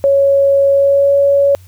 sine tone with pitch glide, 554.4 to 560.8 Hz, C#5 to C#5, 0 to +20 cents, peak -7 dBFS, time 0.04-1.55 s, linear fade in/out 0 ms, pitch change +20 cents, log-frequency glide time 0.7-1.14 s, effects added 92 Hz sine -37 dBFS peak until 1.67 s + white hiss -50 dBFS RMS until 1.67 s

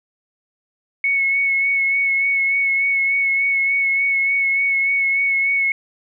sine tone with vibrato, 2203 Hz, C#7, 11 cents flat, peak -15 dBFS, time 1.04-5.72 s, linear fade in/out 2 ms, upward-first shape sine, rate 3.4 Hz, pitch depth 21 cents each way, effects none

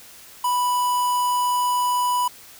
square tone with notch filter, 987 Hz, B5, 1 cent flat, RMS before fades -21 dBFS, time 0.44-2.28 s, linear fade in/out 5 ms, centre 3900 Hz, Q 1.1, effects white hiss -45 dBFS RMS until 2.59 s

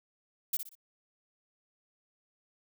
violet noise with echo, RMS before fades -30 dBFS, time 0.53-0.57 s, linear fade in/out 5 ms, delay 61 ms, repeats 3, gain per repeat -9 dB, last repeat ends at 0.753 s, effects none

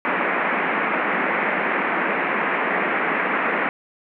white band-pass noise, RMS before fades -22 dBFS, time 0.05-3.69 s, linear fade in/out 0 ms, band 180 to 2300 Hz, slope 48 dB/octave, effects none

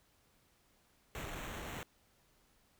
pink noise with sample-and-hold, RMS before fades -44 dBFS, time 1.15-1.83 s, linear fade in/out 0 ms, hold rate 4900 Hz, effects pink hiss -71 dBFS RMS until 2.79 s

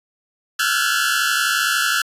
sawtooth tone cluster, 1341 / 1414 / 1465 / 1564 / 1705 Hz, E6 / F6 / F#6 / G6 / G#6, +29 / +21 / -18 / -4 / +45 cents, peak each -20 dBFS, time 0.59-2.02 s, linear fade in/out 5 ms, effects resampled to 32000 Hz

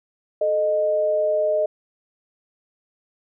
sine tone pair together, 435.5 / 615.9 Hz, A4 / D#5, -18 / -18 cents, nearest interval tritone, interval 600 cents, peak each -26 / -18 dBFS, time 0.41-1.66 s, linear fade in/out 5 ms, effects none

